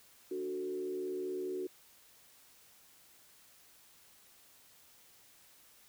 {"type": "tone with frequency modulation", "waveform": "sine", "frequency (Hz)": 370, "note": "F#4", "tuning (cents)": 0, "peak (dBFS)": -35, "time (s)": [0.31, 1.67], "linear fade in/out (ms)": 5, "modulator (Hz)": 75.1, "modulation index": 0.68, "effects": ["white hiss -62 dBFS RMS until 5.88 s"]}